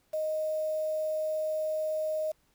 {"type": "tone with quantisation", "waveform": "sine", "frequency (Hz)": 622.3, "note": "D#5", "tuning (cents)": 0, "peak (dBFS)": -28, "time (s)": [0.13, 2.32], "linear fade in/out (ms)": 10, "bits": 8, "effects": ["pink hiss -70 dBFS RMS until 2.54 s"]}